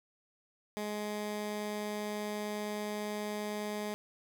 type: tone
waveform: 15% pulse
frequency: 209.5 Hz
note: G#3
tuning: 15 cents sharp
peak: -29 dBFS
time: 0.77-3.94 s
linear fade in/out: 0 ms
effects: none